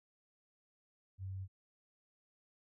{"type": "tone", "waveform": "sine", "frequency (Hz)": 95.3, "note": "G2", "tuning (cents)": -48, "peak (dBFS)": -40, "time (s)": [1.18, 1.48], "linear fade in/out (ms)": 50, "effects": []}